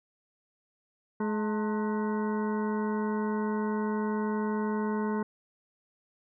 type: harmonic tone with a mistuned harmonic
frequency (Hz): 212.4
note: G#3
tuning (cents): +39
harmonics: 1 / 2 / 3 / 4 / 5 / 6 / 7 / 9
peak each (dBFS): -29 / -33 / -47 / -38 / -40 / -53 / -43 / -50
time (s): 1.2-5.23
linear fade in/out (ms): 5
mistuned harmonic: 4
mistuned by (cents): +90
effects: none